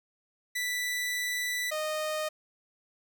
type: tone pair in turn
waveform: sawtooth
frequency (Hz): 1975.5 / 617.4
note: B6 / D#5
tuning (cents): 0 / -14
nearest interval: octave + minor sixth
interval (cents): 2014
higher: first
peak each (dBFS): -26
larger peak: neither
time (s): 0.55-1.71 / 1.71-2.29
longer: first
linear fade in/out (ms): 10
effects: none